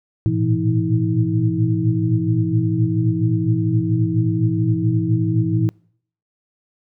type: tone cluster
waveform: sine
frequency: 108.2 / 115.6 / 119.9 / 168.3 / 320.8 Hz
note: A2 / A#2 / A#2 / E3 / E4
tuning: -29 / -14 / +49 / +36 / -47 cents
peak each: -22 dBFS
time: 0.26-5.69 s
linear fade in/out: 0 ms
effects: noise-tail reverb RT60 0.6 s tail -26 dB re dry